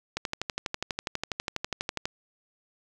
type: click train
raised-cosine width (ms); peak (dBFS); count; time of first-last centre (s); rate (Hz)
0.2; -12; 24; 0.17-2.055; 12.2
effects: none